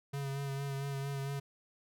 square tone with vibrato, 138.59 Hz, C#3, in tune, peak -36 dBFS, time 0.13-1.4 s, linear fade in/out 10 ms, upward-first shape sine, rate 4.4 Hz, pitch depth 26 cents each way, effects none

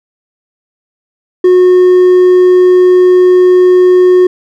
triangle tone with hard clipping, 364.3 Hz, F#4, 27 cents flat, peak -3 dBFS, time 1.44-4.27 s, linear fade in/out 5 ms, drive 5 dB, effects none

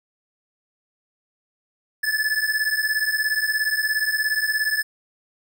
square beating tone pair, 1724 / 1741 Hz, A6 / A6, -36 / -19 cents, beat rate 17 Hz, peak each -24 dBFS, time 2.03-4.83 s, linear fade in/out 10 ms, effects none

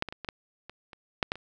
clicks, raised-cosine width 0.3 ms, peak -11 / -20 / -23 / -22 / -16 / -26 / -29 / -8 / -12 / -27 dBFS, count 10, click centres 0.024 / 0.087 / 0.125 / 0.247 / 0.288 / 0.696 / 0.932 / 1.228 / 1.319 / 1.356 s, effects none

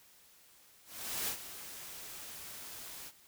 white noise with ADSR envelope, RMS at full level -35 dBFS, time 0.85-3.12 s, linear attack 430 ms, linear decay 87 ms, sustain -12 dB, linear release 48 ms, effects white hiss -62 dBFS RMS until 3.27 s

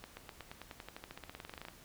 accelerating click train, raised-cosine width 0.3 ms, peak -29 dBFS, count 24, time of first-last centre 0.04-1.685 s, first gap 130 ms, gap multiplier 0.94, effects pink hiss -58 dBFS RMS until 1.84 s

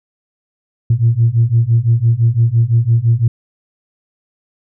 sine beating tone pair, 113.2 / 119.1 Hz, A2 / A#2, +50 / +38 cents, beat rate 5.9 Hz, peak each -12 / -11 dBFS, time 0.9-3.28 s, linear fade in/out 5 ms, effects tanh soft clip ceiling -3 dBFS

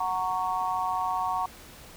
sine chord, F# major, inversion none, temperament just, 740 / 925 / 1110 Hz, F#5 / A#5 / C#6, 0 / -14 / +2 cents, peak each -30 dBFS, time 0-1.46 s, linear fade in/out 5 ms, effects pink hiss -48 dBFS RMS until 1.96 s

